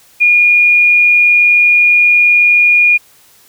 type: tone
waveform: sine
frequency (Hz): 2433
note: D#7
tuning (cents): -39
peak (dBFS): -5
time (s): 0.2-2.98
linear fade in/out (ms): 20
effects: white hiss -46 dBFS RMS until 3.48 s